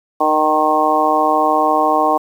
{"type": "harmonic tone with a mistuned harmonic", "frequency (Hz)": 154, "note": "D#3", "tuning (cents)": -17, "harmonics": [2, 3, 4, 5, 6, 7], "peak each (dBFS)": [-21, -22, -19, -16, -20, -17], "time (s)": [0.2, 2.18], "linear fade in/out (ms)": 10, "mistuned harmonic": 3, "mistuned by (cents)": 17, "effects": ["7-bit"]}